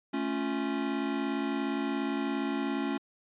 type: chord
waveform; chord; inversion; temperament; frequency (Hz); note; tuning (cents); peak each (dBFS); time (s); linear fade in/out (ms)
square; A augmented; none; equal; 220 / 277.2 / 349.2; A3 / C#4 / E#4; 0 / 0 / 0; -36 / -32 / -37; 0.13-2.98; 10
effects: resampled to 8000 Hz